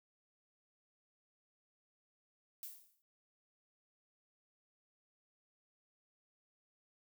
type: noise with exponential decay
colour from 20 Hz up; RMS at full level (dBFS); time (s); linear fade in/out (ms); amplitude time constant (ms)
violet; -44; 2.63-3.02; 0; 83
effects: none